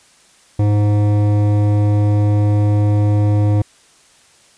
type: tone with hard clipping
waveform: sine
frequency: 103.83 Hz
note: G#2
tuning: in tune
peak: -13 dBFS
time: 0.59-3.62 s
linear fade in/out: 5 ms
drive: 13 dB
effects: white hiss -50 dBFS RMS until 4.57 s + resampled to 22050 Hz